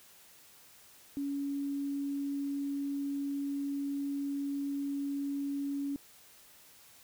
sine tone, 281 Hz, C#4, 24 cents sharp, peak -32 dBFS, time 1.17-5.96 s, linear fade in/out 0 ms, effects white hiss -58 dBFS RMS until 7.03 s

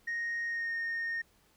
sine tone with pitch glide, 1864.7 to 1842.2 Hz, A#6 to A#6, 0 to -21 cents, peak -30 dBFS, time 0.07-1.22 s, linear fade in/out 10 ms, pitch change -21 cents, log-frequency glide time 0.46-0.74 s, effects tanh soft clip ceiling -30 dBFS + pink hiss -67 dBFS RMS until 1.56 s

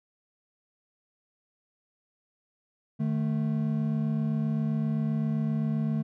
triangle tone pair together, 152.34 / 220 Hz, D#3 / A3, -36 / 0 cents, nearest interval tritone, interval 636 cents, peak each -26 dBFS, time 2.99-6.03 s, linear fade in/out 20 ms, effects none

